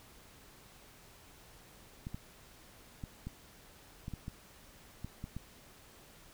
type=clicks; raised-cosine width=5 ms; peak=-28 dBFS; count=10; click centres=2.069 / 2.145 / 3.038 / 3.27 / 4.081 / 4.137 / 4.281 / 5.046 / 5.241 / 5.366 s; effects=pink hiss -58 dBFS RMS until 6.33 s